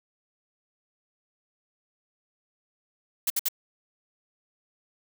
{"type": "noise bursts", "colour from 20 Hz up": "blue", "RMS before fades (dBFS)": -25, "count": 3, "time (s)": [3.27, 3.486], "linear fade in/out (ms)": 5, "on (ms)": 32, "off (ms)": 60, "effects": []}